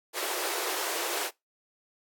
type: high-pass noise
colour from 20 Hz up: pink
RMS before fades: -32 dBFS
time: 0.13-1.31 s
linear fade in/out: 50 ms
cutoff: 330 Hz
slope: 96 dB/octave
effects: noise-tail reverb RT60 0.2 s tail -24 dB re dry + AAC 64 kbps